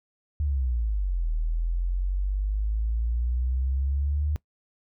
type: exponential two-way sweep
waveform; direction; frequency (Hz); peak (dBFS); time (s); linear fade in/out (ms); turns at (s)
sine; down then up; 75.8 to 39.16 to 75.8; -23; 0.4-4.36; 0; 1.32
effects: noise-tail reverb RT60 0.1 s tail -21 dB re dry